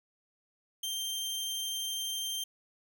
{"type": "tone", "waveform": "sawtooth", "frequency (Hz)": 3156, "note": "G7", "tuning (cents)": 11, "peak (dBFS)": -30, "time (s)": [0.83, 2.44], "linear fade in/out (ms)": 5, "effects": []}